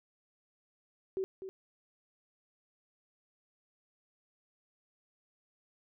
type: tone with echo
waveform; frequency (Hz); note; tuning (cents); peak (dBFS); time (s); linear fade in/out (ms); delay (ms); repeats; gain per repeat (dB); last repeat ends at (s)
sine; 380.8; F#4; +50; -31; 1.17-1.24; 0; 250; 1; -9; 1.49
effects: none